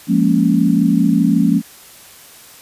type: chord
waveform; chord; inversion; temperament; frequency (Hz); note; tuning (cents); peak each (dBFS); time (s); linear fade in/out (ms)
sine; Bb minor seventh; second; equal; 174.61 / 207.7 / 233.1 / 277.2; F3 / Ab3 / Bb3 / Db4; 0 / 0 / 0 / 0; -16; 0.07-1.62; 50
effects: white hiss -41 dBFS RMS until 2.61 s + resampled to 32000 Hz